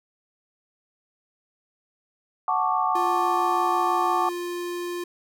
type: chord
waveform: sine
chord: D major seventh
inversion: first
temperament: equal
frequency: 740 / 880 / 1108.7 / 1174.7 Hz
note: F#5 / A5 / C#6 / D6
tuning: 0 / 0 / 0 / 0 cents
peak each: -26 dBFS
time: 2.48-4.29 s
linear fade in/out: 2 ms
type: tone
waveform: square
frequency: 350.7 Hz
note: F4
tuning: 7 cents sharp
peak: -29 dBFS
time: 2.95-5.04 s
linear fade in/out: 5 ms
effects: none